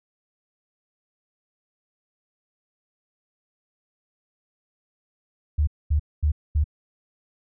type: tone bursts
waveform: sine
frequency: 74.7 Hz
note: D2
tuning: 30 cents sharp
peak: -17 dBFS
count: 4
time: 5.58-6.642 s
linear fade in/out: 10 ms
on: 93 ms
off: 230 ms
effects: none